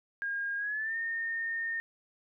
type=tone with pitch glide; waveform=sine; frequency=1620 to 1828.9 Hz; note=G#6 to A#6; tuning=-43 to -34 cents; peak=-31 dBFS; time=0.22-1.8 s; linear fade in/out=0 ms; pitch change=+209 cents; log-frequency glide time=0.57-0.97 s; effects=none